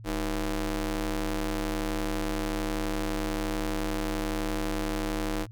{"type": "ring-modulated tone", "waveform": "sawtooth", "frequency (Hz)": 172.8, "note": "F3", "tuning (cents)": -18, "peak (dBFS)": -21, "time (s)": [0.04, 5.47], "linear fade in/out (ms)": 50, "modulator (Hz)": 137, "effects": ["added 112 Hz sine -42 dBFS peak until 5.51 s"]}